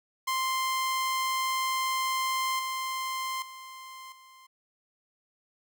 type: tone with level steps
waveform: sawtooth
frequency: 1046.5 Hz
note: C6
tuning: in tune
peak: -23 / -27 / -39 / -48 dBFS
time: 0.27-4.47 s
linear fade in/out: 10 ms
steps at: 2.59 / 3.42 / 4.12 s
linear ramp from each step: 2 ms
effects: none